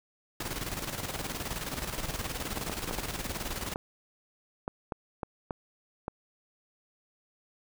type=noise with tremolo; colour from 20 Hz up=pink; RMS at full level=-34 dBFS; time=0.4-3.74 s; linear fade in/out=5 ms; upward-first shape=square; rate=19 Hz; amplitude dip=55%
type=clicks; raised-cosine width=1 ms; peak=-19 dBFS; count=10; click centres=2.573 / 2.697 / 2.911 / 2.986 / 3.759 / 4.679 / 4.922 / 5.232 / 5.508 / 6.081 s
effects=none